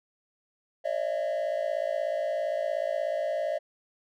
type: tone cluster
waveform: triangle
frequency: 554 / 610 / 667 Hz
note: C#5 / D#5 / E5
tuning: -1 / -34 / +20 cents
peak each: -31 / -28 / -30 dBFS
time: 0.84-3.59 s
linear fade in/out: 20 ms
effects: none